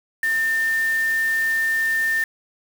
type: tone in noise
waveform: sine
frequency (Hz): 1800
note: A6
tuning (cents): +39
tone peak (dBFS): -18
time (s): 0.23-2.24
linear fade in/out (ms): 2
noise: white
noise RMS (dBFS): -36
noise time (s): 0.23-2.24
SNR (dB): +15
effects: none